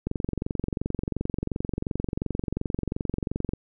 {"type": "click train", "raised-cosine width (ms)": 3, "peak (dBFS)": -14, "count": 80, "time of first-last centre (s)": [0.07, 3.535], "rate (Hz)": 22.8, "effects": []}